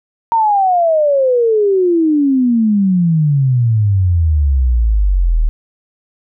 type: exponential sweep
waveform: sine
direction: down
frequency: 932.3 to 37.53 Hz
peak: -9 dBFS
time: 0.32-5.49 s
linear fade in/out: 0 ms
effects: none